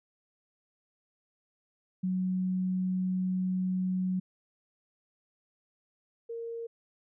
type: tone pair in turn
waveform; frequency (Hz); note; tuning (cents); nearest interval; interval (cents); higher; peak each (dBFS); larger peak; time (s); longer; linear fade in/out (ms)
sine; 185 / 462.4; F#3 / A#4; 0 / -14; octave + major third; 1586; second; -27 / -35; first; 2.03-4.2 / 6.29-6.67; first; 10
effects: none